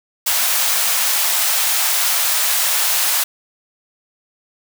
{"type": "high-pass noise", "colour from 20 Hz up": "white", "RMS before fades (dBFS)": -17, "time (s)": [0.26, 3.24], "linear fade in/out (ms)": 10, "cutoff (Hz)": 630, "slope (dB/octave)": 24, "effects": []}